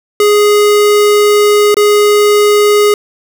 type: tone with dropouts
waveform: square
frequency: 415.3 Hz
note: G#4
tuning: in tune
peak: -6 dBFS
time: 0.2-2.94 s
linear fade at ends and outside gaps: 2 ms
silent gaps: 1.744-1.768 s
effects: none